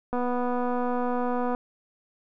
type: click train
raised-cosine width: 1 ms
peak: -16 dBFS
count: 350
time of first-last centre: 0.13-1.549 s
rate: 246 Hz
effects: none

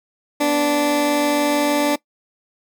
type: tone pair together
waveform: 20% pulse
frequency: 245.9 / 292.2 Hz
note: B3 / D4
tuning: -7 / -9 cents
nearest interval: minor third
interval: 298 cents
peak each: -22 / -11 dBFS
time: 0.4-1.96 s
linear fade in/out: 10 ms
effects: noise-tail reverb RT60 0.1 s tail -20 dB re dry

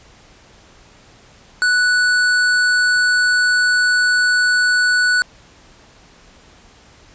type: tone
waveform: square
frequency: 1480 Hz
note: F#6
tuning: in tune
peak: -13 dBFS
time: 1.62-5.22 s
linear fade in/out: 0 ms
effects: pink hiss -47 dBFS RMS until 7.14 s + resampled to 16000 Hz

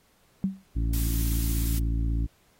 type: tone with exponential decay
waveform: sine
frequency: 192.3 Hz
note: G3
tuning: 33 cents flat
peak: -19 dBFS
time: 0.44-0.64 s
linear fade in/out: 0 ms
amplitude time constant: 43 ms
type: harmonic tone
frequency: 56.3 Hz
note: A1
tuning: 40 cents sharp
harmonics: 1 / 2 / 3 / 4 / 5 / 6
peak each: -24 / -32 / -38 / -43 / -37 / -46 dBFS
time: 0.75-2.27 s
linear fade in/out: 20 ms
type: noise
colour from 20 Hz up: blue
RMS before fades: -35 dBFS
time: 0.93-1.79 s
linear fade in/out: 5 ms
effects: pink hiss -64 dBFS RMS until 2.59 s + AAC 48 kbps

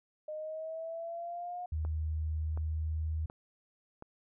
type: exponential sweep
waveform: sine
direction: up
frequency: 611 to 720 Hz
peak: -37 dBFS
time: 0.28-1.66 s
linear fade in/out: 5 ms
type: tone with pitch glide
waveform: sine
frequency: 78.2 to 78.88 Hz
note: D#2 to D#2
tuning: +9 to +24 cents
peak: -31 dBFS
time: 1.72-3.26 s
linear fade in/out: 5 ms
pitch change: +15 cents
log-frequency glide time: 2.37-3.09 s
type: click train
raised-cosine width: 1 ms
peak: -32 dBFS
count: 4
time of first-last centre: 1.85-4.024 s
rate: 1.38 Hz
effects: none

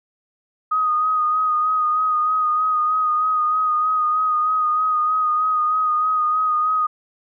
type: tone with vibrato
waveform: sine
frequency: 1246 Hz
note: D#6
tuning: 2 cents sharp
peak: -16 dBFS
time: 0.71-6.87 s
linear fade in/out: 10 ms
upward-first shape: sine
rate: 3.2 Hz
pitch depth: 26 cents each way
effects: none

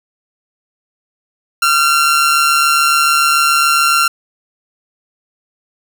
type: tone with amplitude modulation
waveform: sawtooth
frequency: 1372 Hz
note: F6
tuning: 31 cents flat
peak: -4 dBFS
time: 1.62-4.08 s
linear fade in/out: 5 ms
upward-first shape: sine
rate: 147 Hz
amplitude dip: 45%
effects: none

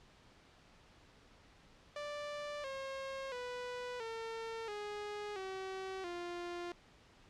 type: tone with pitch steps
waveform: sawtooth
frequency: 587.3 / 538.6 / 493.9 / 452.9 / 415.3 / 380.8 / 349.2 Hz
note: D5 / C#5 / B4 / A#4 / G#4 / F#4 / F4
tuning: 0 / -50 / 0 / -50 / 0 / +50 / 0 cents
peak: -37 dBFS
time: 1.96-6.72 s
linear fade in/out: 2 ms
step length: 680 ms
effects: pink hiss -63 dBFS RMS until 7.29 s + low-pass 5000 Hz 12 dB/octave

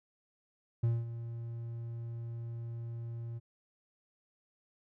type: tone with ADSR envelope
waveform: triangle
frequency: 116.54 Hz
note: A#2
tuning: in tune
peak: -23 dBFS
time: 0.83-3.4 s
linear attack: 8 ms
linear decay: 210 ms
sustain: -13 dB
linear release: 28 ms
effects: none

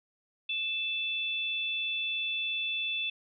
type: tone pair together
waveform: sine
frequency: 2637 / 3474 Hz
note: E7 / A7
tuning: 0 / -23 cents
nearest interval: perfect fourth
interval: 477 cents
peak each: -32 / -33 dBFS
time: 0.49-3.1 s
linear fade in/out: 5 ms
effects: none

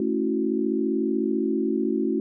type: chord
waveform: sine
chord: F# minor seventh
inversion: first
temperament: equal with one note detuned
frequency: 220 / 275.6 / 329.6 / 370 Hz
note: A3 / C#4 / E4 / F#4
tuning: 0 / -10 / 0 / 0 cents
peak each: -27 dBFS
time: 0-2.2 s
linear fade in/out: 2 ms
effects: none

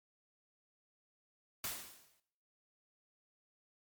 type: noise with exponential decay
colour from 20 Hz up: white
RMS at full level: -37 dBFS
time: 1.64-2.2 s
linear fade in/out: 2 ms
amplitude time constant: 120 ms
effects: noise-tail reverb RT60 0.7 s tail -17 dB re dry + MP3 96 kbps

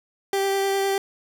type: tone with vibrato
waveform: 30% pulse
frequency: 392 Hz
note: G4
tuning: in tune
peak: -18 dBFS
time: 0.33-0.98 s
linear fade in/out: 2 ms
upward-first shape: sine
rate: 9.8 Hz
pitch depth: 10 cents each way
effects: none

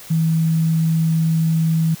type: tone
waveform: sine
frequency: 161.9 Hz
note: E3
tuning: 31 cents flat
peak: -14 dBFS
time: 0.1-1.95 s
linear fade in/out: 10 ms
effects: white hiss -39 dBFS RMS until 2 s

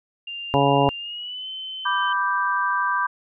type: tone with pitch glide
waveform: sine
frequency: 2794 to 3065 Hz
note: F7 to G7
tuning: 0 to -40 cents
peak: -30 dBFS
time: 0.27-2.13 s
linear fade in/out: 5 ms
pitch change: +160 cents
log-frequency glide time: 0.98-1.48 s
type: harmonic tone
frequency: 140 Hz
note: C#3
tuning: 18 cents sharp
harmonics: 1 / 2 / 3 / 4 / 5 / 6 / 7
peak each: -23 / -23 / -23 / -23 / -23 / -23 / -23 dBFS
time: 0.54-0.89 s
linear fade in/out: 0 ms
type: chord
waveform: sine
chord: G major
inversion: first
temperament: equal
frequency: 987.8 / 1174.7 / 1568 Hz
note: B5 / D6 / G6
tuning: 0 / 0 / 0 cents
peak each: -24 / -24 / -24 dBFS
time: 1.85-3.07 s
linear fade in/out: 10 ms
effects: none

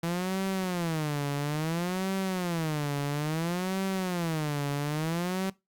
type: tone with vibrato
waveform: sawtooth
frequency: 165.5 Hz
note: E3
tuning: 7 cents sharp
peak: -24 dBFS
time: 0.03-5.5 s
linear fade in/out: 5 ms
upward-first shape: sine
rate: 0.59 Hz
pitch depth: 260 cents each way
effects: noise-tail reverb RT60 0.2 s tail -20 dB re dry + Opus 48 kbps

